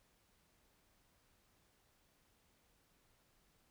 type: silence
effects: pink hiss -74 dBFS RMS until 3.7 s